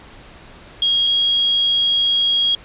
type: tone pair in turn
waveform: sine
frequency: 3271 / 3283 Hz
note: G#7 / G#7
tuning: -27 / -21 cents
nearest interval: unison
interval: 6 cents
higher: second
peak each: -13 dBFS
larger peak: neither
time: 0.82-1.07 / 1.07-2.55 s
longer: second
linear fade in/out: 2 ms
effects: pink hiss -42 dBFS RMS until 2.64 s + resampled to 8000 Hz